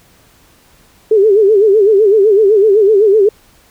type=tone with vibrato; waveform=sine; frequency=414.1 Hz; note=G#4; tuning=5 cents flat; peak=-5 dBFS; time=1.11-3.29 s; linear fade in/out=5 ms; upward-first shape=sine; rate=7.9 Hz; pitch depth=130 cents each way; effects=pink hiss -48 dBFS RMS until 3.7 s